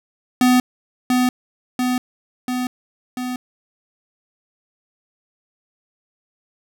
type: tone with echo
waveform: square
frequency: 250.7 Hz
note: B3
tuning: 26 cents sharp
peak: -12 dBFS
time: 0.41-0.6 s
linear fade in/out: 2 ms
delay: 690 ms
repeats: 4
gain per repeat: -3 dB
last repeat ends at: 3.36 s
effects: none